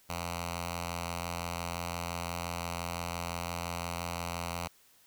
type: tone with notch filter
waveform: 5% pulse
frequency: 85.8 Hz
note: F2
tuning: 30 cents flat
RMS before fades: -37 dBFS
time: 0.09-4.68 s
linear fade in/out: 10 ms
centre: 350 Hz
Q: 0.61
effects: white hiss -63 dBFS RMS until 5.06 s